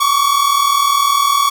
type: tone pair together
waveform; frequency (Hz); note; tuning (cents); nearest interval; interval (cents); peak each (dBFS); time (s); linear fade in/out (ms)
45% pulse; 1108.7 / 1148.6; C#6 / D6; 0 / -39; minor second; 61; -14; 0-1.5; 10
effects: 8-bit